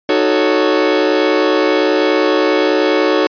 40% pulse chord, D# half-diminished seventh, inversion none, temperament equal with one note detuned, 308.8 / 370 / 440 / 554.4 Hz, D#4 / F#4 / A4 / C#5, -13 / 0 / 0 / 0 cents, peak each -16 dBFS, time 0.09-3.27 s, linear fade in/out 2 ms, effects resampled to 11025 Hz

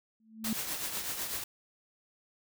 sine tone with exponential growth, 220.7 Hz, A3, 5 cents sharp, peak -27 dBFS, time 0.2-0.53 s, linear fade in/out 2 ms, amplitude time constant 70 ms
white noise with tremolo, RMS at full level -34 dBFS, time 0.44-1.44 s, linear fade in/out 5 ms, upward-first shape triangle, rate 8 Hz, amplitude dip 55%
effects none

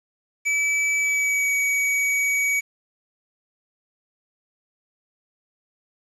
square tone with pitch glide, 2300 to 2264 Hz, D7 to C#7, -37 to +36 cents, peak -20 dBFS, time 0.45-2.61 s, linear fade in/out 20 ms, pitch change -27 cents, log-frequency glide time 0.96-1.51 s, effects resampled to 24000 Hz + 8-bit

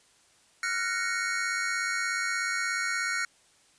square chord, Gb major seventh, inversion third, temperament equal with one note detuned, 1383.3 / 1480 / 1864.7 / 2217 Hz, F6 / Gb6 / Bb6 / Db7, -17 / 0 / 0 / 0 cents, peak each -34 dBFS, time 0.63-3.25 s, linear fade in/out 2 ms, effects white hiss -62 dBFS RMS until 3.78 s + resampled to 22050 Hz

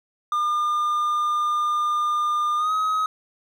triangle tone with pitch glide, 1206 to 1268.9 Hz, D6 to D#6, +46 to +34 cents, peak -18 dBFS, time 0.32-3.06 s, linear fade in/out 2 ms, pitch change +88 cents, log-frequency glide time 2.57-2.72 s, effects none

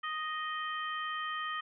harmonic tone, 622.3 Hz, D#5, in tune, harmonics 2 / 3 / 4 / 5, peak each -36 / -39 / -51 / -43 dBFS, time 0.03-1.61 s, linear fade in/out 10 ms, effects none

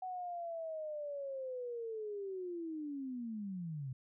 sine linear sweep, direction down, 749 to 124.9 Hz, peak -39 dBFS, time 0.02-3.93 s, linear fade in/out 5 ms, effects none

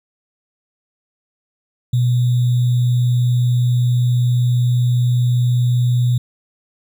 sine tone with sample-and-hold, 122.6 Hz, B2, 12 cents flat, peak -12 dBFS, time 1.93-6.18 s, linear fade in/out 5 ms, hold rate 3675 Hz, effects none

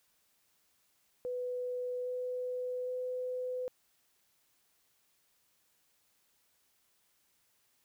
sine tone with pitch steps, 497 / 500.5 / 503.9 Hz, B4 / B4 / B4, +11 / +23 / +35 cents, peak -34 dBFS, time 1.25-3.68 s, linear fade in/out 0 ms, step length 810 ms, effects white hiss -73 dBFS RMS until 7.84 s

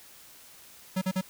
square tone bursts, 187.2 Hz, F#3, 20 cents sharp, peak -26 dBFS, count 3, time 0.96-1.213 s, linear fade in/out 10 ms, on 57 ms, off 41 ms, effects white hiss -52 dBFS RMS until 1.29 s

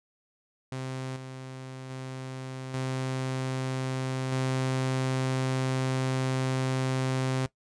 sawtooth tone with level steps, 130.81 Hz, C3, in tune, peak -29 / -35 / -32 / -25 / -22 dBFS, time 0.72-7.46 s, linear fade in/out 2 ms, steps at 1.16 / 1.9 / 2.74 / 4.32 s, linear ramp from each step 2 ms, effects noise-tail reverb RT60 0.1 s tail -18 dB re dry + resampled to 22050 Hz

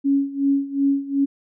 sine tone with tremolo, 277.7 Hz, C#4, 3 cents sharp, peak -14 dBFS, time 0.04-1.26 s, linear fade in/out 20 ms, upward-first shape sine, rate 2.7 Hz, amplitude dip 85%, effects none

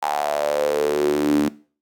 sawtooth tone with high-pass filter sweep, 73.8 Hz, D2, 9 cents sharp, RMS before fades -20 dBFS, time 0.02-1.49 s, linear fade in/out 10 ms, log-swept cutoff 840 to 260 Hz, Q 8.3, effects noise-tail reverb RT60 0.4 s tail -20 dB re dry

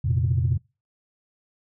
sine chord, F suspended fourth, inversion none, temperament just, 87.31 / 116.41 / 130.96 Hz, F2 / Bb2 / C3, 0 / -2 / +2 cents, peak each -23 dBFS, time 0.04-0.58 s, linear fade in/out 10 ms, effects noise-tail reverb RT60 0.3 s tail -26 dB re dry + tanh soft clip ceiling -12 dBFS

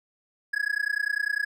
triangle tone with amplitude modulation, 1676 Hz, G#6, 15 cents sharp, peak -19 dBFS, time 0.53-1.45 s, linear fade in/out 10 ms, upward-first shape sine, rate 30 Hz, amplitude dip 100%, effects none

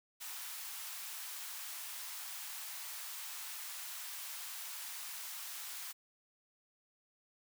white high-pass noise, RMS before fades -45 dBFS, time 0.2-5.93 s, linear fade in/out 20 ms, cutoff 810 Hz, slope 24 dB/octave, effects none

